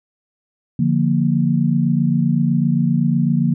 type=chord; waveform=sine; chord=Bb major; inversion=first; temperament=equal; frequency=146.83 / 174.61 / 233.1 Hz; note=D3 / F3 / Bb3; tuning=0 / 0 / 0 cents; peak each=-18 dBFS; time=0.79-3.54 s; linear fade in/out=5 ms; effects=none